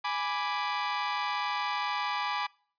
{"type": "chord", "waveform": "sawtooth", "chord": "G# diminished", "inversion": "none", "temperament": "equal", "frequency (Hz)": [830.6, 987.8, 1174.7], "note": ["G#5", "B5", "D6"], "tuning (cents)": [0, 0, 0], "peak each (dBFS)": -30, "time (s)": [0.04, 2.47], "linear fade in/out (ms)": 10, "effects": ["noise-tail reverb RT60 0.5 s tail -25 dB re dry", "resampled to 11025 Hz"]}